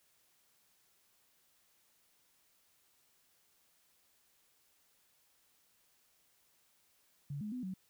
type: tone with pitch steps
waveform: sine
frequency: 142.7 / 210.7 / 251.1 / 187.8 Hz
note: D3 / G#3 / B3 / F#3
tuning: -49 / +25 / +29 / +26 cents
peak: -38 dBFS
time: 7.3-7.74 s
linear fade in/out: 5 ms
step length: 110 ms
effects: white hiss -72 dBFS RMS until 7.89 s